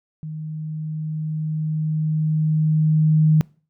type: tone with level ramp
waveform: sine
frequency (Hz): 155.56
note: D#3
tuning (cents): 0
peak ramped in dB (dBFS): -28 to -11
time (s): 0.23-3.41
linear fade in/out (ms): 0
effects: noise-tail reverb RT60 0.4 s tail -25 dB re dry